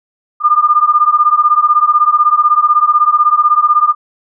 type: beating tone pair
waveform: sine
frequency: 1200 / 1216 Hz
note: D6 / D#6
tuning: +37 / -40 cents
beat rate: 16 Hz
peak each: -10 dBFS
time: 0.4-3.95 s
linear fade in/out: 50 ms
effects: none